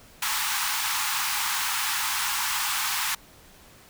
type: high-pass noise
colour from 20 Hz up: pink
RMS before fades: -27 dBFS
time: 0.22-3.15 s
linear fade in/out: 5 ms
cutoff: 820 Hz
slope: 96 dB/octave
effects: pink hiss -52 dBFS RMS until 3.89 s